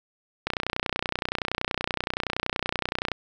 click train, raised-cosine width 0.3 ms, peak -9 dBFS, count 82, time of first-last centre 0.47-3.117 s, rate 30.6 Hz, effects none

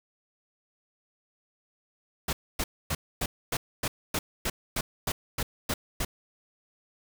pink noise bursts, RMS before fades -29 dBFS, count 13, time 2.28-6.05 s, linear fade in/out 5 ms, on 50 ms, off 260 ms, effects none

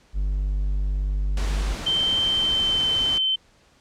triangle tone, 49.18 Hz, G1, 6 cents sharp, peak -19 dBFS, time 0.13-1.77 s, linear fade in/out 50 ms
pink noise, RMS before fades -33 dBFS, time 1.37-3.18 s, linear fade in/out 2 ms
sine tone with pitch glide, 3117 to 3083 Hz, G7 to G7, -11 to -29 cents, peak -19 dBFS, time 1.86-3.36 s, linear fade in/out 10 ms, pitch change -18 cents, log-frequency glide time 2.3-2.81 s
effects pink hiss -58 dBFS RMS until 3.8 s + low-pass 7000 Hz 12 dB/octave

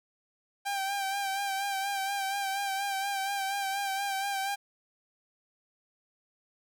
sawtooth tone with vibrato, 788 Hz, G5, 9 cents sharp, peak -26 dBFS, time 0.65-4.56 s, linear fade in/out 20 ms, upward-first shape sine, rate 4.2 Hz, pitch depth 38 cents each way, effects none

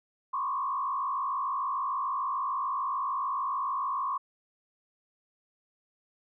sine tone with frequency modulation, 1085 Hz, C#6, 37 cents flat, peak -28 dBFS, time 0.33-4.18 s, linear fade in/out 10 ms, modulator 53.4 Hz, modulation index 1.4, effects none

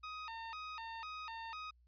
sawtooth tone with vibrato, 1068 Hz, C6, 35 cents sharp, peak -40 dBFS, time 0.03-1.71 s, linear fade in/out 10 ms, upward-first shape square, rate 2 Hz, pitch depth 280 cents each way, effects added 60 Hz sine -65 dBFS peak until 1.87 s + resampled to 11025 Hz

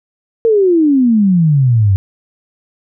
sine exponential sweep, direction down, 466.2 to 93.1 Hz, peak -7 dBFS, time 0.45-1.96 s, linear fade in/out 0 ms, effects none

